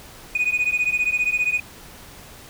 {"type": "beating tone pair", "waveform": "sine", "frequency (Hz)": [2470, 2485], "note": ["D#7", "D#7"], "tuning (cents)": [-13, -3], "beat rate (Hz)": 15, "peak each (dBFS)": -20, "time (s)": [0.35, 1.6], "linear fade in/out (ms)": 5, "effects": ["tanh soft clip ceiling -15 dBFS", "pink hiss -43 dBFS RMS until 2.49 s"]}